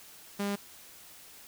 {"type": "tone", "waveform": "sawtooth", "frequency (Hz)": 201.6, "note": "G3", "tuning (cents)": 49, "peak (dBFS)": -26, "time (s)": [0.39, 0.56], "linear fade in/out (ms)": 10, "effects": ["white hiss -52 dBFS RMS until 1.47 s"]}